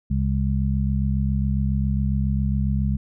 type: harmonic tone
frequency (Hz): 67.3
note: C2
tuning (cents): +49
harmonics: 1 / 2 / 3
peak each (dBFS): -22 / -24 / -25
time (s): 0.1-2.97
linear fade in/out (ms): 10
effects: none